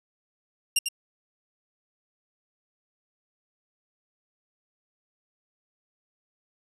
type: tone with echo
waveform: 15% pulse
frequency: 2794 Hz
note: F7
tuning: in tune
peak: -12 dBFS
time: 0.76-0.79 s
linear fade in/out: 5 ms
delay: 97 ms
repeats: 1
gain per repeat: -7 dB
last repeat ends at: 0.887 s
effects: resampled to 32000 Hz